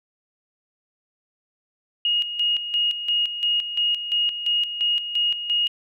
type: tone with tremolo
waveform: sine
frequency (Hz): 2869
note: F7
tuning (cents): +46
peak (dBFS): -18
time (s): 2.05-5.68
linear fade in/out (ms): 2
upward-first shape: square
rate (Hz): 2.9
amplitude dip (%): 65
effects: none